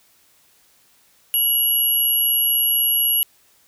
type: tone pair together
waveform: sine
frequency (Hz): 2926 / 11312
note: F#7 / F9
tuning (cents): -20 / +21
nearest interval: octave + major seventh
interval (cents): 2341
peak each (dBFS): -23 / -16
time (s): 1.34-3.23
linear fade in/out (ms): 0
effects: white hiss -57 dBFS RMS until 3.67 s